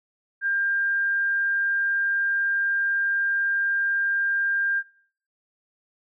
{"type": "tone", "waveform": "sine", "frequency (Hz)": 1598, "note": "G6", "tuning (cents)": 33, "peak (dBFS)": -21, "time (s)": [0.41, 4.83], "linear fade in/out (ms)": 50, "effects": ["noise-tail reverb RT60 0.6 s tail -22 dB re dry"]}